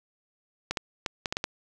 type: clicks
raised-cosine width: 0.2 ms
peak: -11 dBFS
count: 7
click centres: 0.71 / 0.772 / 1.062 / 1.258 / 1.325 / 1.369 / 1.441 s
effects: none